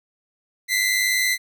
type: tone pair together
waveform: sawtooth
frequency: 1981.6 / 2082 Hz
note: B6 / C7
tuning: +5 / -9 cents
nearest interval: minor second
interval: 86 cents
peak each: -18 dBFS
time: 0.68-1.38 s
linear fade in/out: 50 ms
effects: none